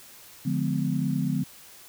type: chord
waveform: sine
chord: D diminished seventh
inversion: none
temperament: just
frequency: 146.83 / 176.2 / 211.4 / 253.7 Hz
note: D3 / F3 / Ab3 / Cb4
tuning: 0 / +16 / +31 / +47 cents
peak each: -28 / -29 / -31 / -29 dBFS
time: 0.45-1.44 s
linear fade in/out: 10 ms
effects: white hiss -49 dBFS RMS until 1.88 s